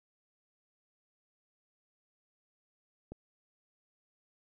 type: click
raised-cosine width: 2 ms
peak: -30 dBFS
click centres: 3.12 s
effects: none